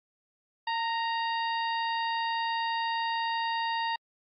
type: harmonic tone with a mistuned harmonic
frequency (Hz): 932.3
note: A#5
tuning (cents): 0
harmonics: 1 / 2 / 3 / 4 / 5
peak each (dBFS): -29 / -35 / -39 / -41 / -43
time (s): 0.67-3.96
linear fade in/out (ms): 5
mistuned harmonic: 1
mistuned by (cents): -34
effects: AAC 64 kbps